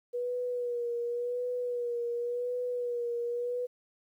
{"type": "tone with vibrato", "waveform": "sine", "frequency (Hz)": 484, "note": "B4", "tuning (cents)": -35, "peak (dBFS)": -30, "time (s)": [0.13, 3.67], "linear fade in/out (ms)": 20, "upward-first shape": "sine", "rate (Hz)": 0.91, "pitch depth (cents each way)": 37, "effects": ["11-bit"]}